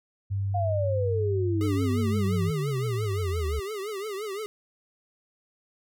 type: tone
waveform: sine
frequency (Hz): 98.5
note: G2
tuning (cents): +9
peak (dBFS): -25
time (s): 0.3-2.51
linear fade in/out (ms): 20
type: exponential sweep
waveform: sine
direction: down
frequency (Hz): 721 to 69.3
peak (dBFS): -26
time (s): 0.54-3.6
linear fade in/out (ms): 10
type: tone with vibrato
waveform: square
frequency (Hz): 409.3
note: G#4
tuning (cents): -25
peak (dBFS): -32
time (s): 1.61-4.46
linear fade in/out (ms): 0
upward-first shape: triangle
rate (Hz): 5.8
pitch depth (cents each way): 150
effects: none